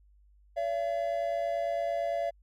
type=tone pair together; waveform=triangle; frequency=569.1 / 678 Hz; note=C#5 / E5; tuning=+45 / +49 cents; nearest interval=minor third; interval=304 cents; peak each=-31 / -28 dBFS; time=0.56-2.31 s; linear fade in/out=20 ms; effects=added 50 Hz sine -58 dBFS peak until 2.42 s